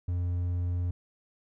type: tone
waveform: triangle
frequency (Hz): 88.3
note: F2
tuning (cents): +20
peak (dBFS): -25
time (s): 0.08-0.91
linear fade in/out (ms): 5
effects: none